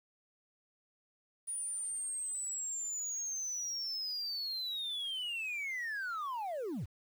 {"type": "linear sweep", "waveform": "sine", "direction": "down", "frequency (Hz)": [9630, 65.41], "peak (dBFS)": -33, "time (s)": [1.47, 6.86], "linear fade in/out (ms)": 20, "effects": ["tanh soft clip ceiling -35 dBFS", "10-bit"]}